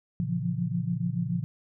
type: tone cluster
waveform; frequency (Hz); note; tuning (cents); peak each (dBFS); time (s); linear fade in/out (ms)
sine; 116.4 / 139.8 / 170.8 / 177.8; A#2 / C#3 / F3 / F3; -2 / +15 / -38 / +31; -33 / -33 / -30 / -32; 0.2-1.44; 0
effects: none